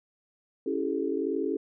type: chord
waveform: sine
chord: A dominant seventh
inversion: first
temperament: equal with one note detuned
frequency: 277.2 / 329.6 / 392 / 432.9 Hz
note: C#4 / E4 / G4 / A4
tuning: 0 / 0 / 0 / -28 cents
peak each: -32 dBFS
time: 0.66-1.57 s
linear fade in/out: 5 ms
effects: none